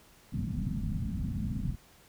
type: low-pass noise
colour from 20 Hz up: white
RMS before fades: -33 dBFS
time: 0.32-1.76 s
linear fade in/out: 20 ms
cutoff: 230 Hz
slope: 48 dB/octave
effects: pink hiss -59 dBFS RMS until 2.08 s